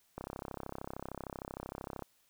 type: click train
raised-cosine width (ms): 1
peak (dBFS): -26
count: 62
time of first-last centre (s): 0.18-2.023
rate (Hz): 33.1
effects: white hiss -71 dBFS RMS until 2.29 s